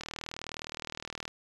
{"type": "click train", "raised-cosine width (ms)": 0.2, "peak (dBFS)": -20, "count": 51, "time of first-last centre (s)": [0.01, 1.279], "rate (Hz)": 39.4, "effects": ["resampled to 24000 Hz"]}